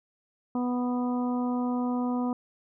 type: harmonic tone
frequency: 246.9 Hz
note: B3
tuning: in tune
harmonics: 1 / 2 / 3 / 4 / 5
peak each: -26 / -37 / -37 / -38 / -43 dBFS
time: 0.55-2.33 s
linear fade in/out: 2 ms
effects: none